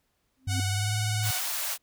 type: tone with exponential growth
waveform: sine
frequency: 261.6 Hz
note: C4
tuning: in tune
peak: -29 dBFS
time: 0.37-0.6 s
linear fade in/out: 1 ms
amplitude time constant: 48 ms
type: tone with pitch glide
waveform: sine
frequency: 98 to 106.87 Hz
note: G2 to A2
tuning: 0 to -50 cents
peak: -26 dBFS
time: 0.47-1.31 s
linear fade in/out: 5 ms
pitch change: +150 cents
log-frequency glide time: 0.66-0.95 s
type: tone with vibrato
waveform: 5% pulse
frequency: 740 Hz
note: F#5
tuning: in tune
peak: -19 dBFS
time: 0.47-1.42 s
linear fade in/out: 50 ms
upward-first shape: sine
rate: 20 Hz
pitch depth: 37 cents each way
type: high-pass noise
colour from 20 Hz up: white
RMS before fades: -31 dBFS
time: 1.22-1.78 s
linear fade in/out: 50 ms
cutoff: 570 Hz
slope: 48 dB/octave
effects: pink hiss -74 dBFS RMS until 1.82 s